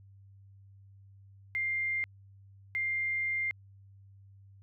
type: tone bursts at uneven times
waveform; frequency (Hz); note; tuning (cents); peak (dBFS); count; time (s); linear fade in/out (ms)
sine; 2100; C7; +6; -29; 2; 1.55-2.04 / 2.75-3.51; 0
effects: added 98 Hz sine -53 dBFS peak until 4.62 s